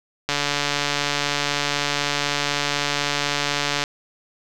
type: click train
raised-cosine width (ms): 0.2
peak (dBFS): -4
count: 512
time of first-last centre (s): 0.29-3.839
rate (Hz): 144
effects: none